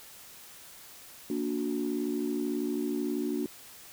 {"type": "chord", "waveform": "sine", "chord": "Bb augmented", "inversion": "none", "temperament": "just", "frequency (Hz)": [233.1, 291.4, 364.2], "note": ["Bb3", "D4", "F#4"], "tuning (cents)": [0, -13, -27], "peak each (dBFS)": [-33, -31, -33], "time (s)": [1.3, 3.46], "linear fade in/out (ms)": 2, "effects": ["tanh soft clip ceiling -21 dBFS", "white hiss -50 dBFS RMS until 3.92 s"]}